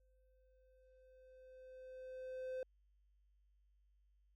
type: tone with exponential growth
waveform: triangle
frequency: 515 Hz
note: C5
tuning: 28 cents flat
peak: -38 dBFS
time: 0-2.63 s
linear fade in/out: 2 ms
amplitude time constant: 570 ms
effects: added 50 Hz sine -70 dBFS peak until 4.35 s